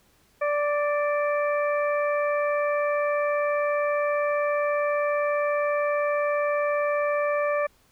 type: harmonic tone with a mistuned harmonic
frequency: 585 Hz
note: D5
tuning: 7 cents flat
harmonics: 1 / 2 / 3 / 4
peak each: -23 / -29 / -33 / -35 dBFS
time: 0.41-7.67 s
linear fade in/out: 10 ms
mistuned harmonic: 3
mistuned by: +15 cents
effects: pink hiss -62 dBFS RMS until 7.91 s